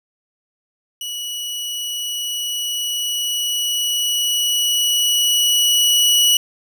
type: tone with level ramp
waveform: sawtooth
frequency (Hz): 2933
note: F#7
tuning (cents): -16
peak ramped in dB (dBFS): -22 to -8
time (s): 1.01-6.37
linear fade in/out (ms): 2
effects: none